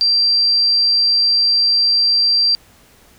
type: tone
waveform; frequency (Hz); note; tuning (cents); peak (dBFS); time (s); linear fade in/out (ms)
sine; 4713; D8; +5; -11; 0.01-2.55; 0
effects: pink hiss -49 dBFS RMS until 3.18 s